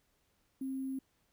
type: tone with sample-and-hold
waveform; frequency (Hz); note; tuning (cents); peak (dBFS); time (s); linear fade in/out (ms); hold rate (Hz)
sine; 266.1; C4; +29; -35; 0.61-0.99; 5; 11025
effects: pink hiss -75 dBFS RMS until 1.32 s